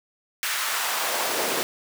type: noise with high-pass filter sweep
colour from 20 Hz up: pink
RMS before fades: -26 dBFS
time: 0.43-1.63 s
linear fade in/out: 0 ms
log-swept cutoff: 1700 to 350 Hz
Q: 1.3
effects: none